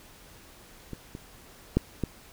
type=clicks; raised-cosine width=3 ms; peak=-23 / -25 / -8 / -14 dBFS; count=4; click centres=0.933 / 1.151 / 1.77 / 2.037 s; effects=pink hiss -52 dBFS RMS until 2.32 s